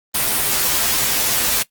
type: noise with comb filter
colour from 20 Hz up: white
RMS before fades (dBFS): -18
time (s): 0.14-1.63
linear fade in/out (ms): 10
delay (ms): 11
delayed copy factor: -0.75
effects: noise-tail reverb RT60 0.1 s tail -18 dB re dry + Opus 32 kbps